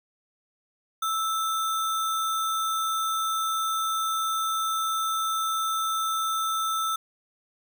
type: tone with sample-and-hold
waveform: sine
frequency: 1318.5 Hz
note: E6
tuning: in tune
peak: -24 dBFS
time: 1.02-6.96 s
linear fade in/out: 5 ms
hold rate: 4900 Hz
effects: none